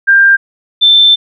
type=tone pair in turn; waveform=sine; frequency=1592 / 3548 Hz; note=G6 / A7; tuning=+26 / +14 cents; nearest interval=octave + major second; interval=1388 cents; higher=second; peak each=-3 dBFS; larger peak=neither; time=0.07-0.37 / 0.81-1.16 s; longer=second; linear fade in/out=20 ms; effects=none